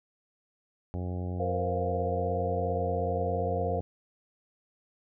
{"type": "harmonic tone", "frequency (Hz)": 90.1, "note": "F#2", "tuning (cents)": -45, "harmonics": [1, 2, 3, 4, 5, 6, 7, 8, 9], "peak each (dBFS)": [-32, -38, -42, -44, -46, -48, -49, -50, -51], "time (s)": [0.94, 3.81], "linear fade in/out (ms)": 0}
{"type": "chord", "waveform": "sine", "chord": "Bb suspended second", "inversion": "none", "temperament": "equal", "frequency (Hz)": [466.2, 523.3, 698.5], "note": ["Bb4", "C5", "F5"], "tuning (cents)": [0, 0, 0], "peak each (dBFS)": -33, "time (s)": [1.39, 3.8], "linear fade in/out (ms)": 10}
{"effects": []}